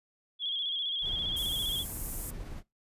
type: tone with vibrato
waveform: sine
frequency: 3322 Hz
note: G#7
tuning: in tune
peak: -30 dBFS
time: 0.39-1.85 s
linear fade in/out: 50 ms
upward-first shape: square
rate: 15 Hz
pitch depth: 45 cents each way
type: noise with tremolo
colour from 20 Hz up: brown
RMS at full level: -39 dBFS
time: 1.01-2.63 s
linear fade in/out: 50 ms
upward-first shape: triangle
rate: 18 Hz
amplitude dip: 30%
type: high-pass noise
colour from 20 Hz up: pink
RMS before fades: -39 dBFS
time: 1.36-2.31 s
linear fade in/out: 10 ms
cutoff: 8700 Hz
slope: 24 dB/octave
effects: noise-tail reverb RT60 0.2 s tail -21 dB re dry + resampled to 32000 Hz